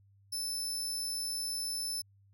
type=tone; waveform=25% pulse; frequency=5274 Hz; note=E8; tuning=in tune; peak=-29 dBFS; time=0.32-2.02 s; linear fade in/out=10 ms; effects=added 99 Hz sine -61 dBFS peak until 2.33 s

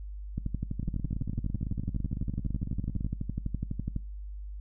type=two click trains; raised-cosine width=5 ms; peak=-19 / -22 dBFS; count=44 / 41; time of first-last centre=0.38-3.963 / 0.83-3.065 s; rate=12 / 17.9 Hz; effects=noise-tail reverb RT60 0.3 s tail -22 dB re dry + added 50 Hz sine -37 dBFS peak until 4.6 s

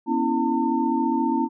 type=tone cluster; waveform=sine; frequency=242.3 / 277.1 / 327.1 / 903 Hz; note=B3 / C#4 / E4 / A5; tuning=-33 / -1 / -13 / +45 cents; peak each=-25 dBFS; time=0.06-1.49 s; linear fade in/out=50 ms; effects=none

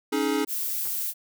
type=chord; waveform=square; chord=C# suspended second; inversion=none; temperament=equal with one note detuned; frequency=277.2 / 311.1 / 422.6 Hz; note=C#4 / D#4 / G#4; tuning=0 / 0 / +30 cents; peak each=-28 dBFS; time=0.12-0.45 s; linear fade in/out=10 ms
type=noise; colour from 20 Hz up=violet; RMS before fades=-29 dBFS; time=0.47-1.14 s; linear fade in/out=50 ms
type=clicks; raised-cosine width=0.5 ms; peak=-28 dBFS; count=2; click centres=0.855 / 0.87 s
effects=none

